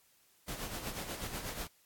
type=noise with tremolo; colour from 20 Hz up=pink; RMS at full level=-39 dBFS; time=0.48-1.67 s; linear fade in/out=2 ms; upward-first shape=sine; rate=8.2 Hz; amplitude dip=55%; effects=white hiss -68 dBFS RMS until 1.85 s + AAC 64 kbps